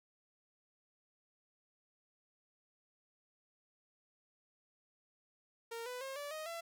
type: tone with pitch steps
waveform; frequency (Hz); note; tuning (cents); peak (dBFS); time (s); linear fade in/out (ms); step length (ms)
sawtooth; 461.8 / 497.8 / 536.6 / 578.5 / 623.6 / 672.2; A#4 / B4 / C5 / D5 / D#5 / E5; -16 / +14 / +44 / -26 / +4 / +34; -38; 5.71-6.61; 10; 150
effects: none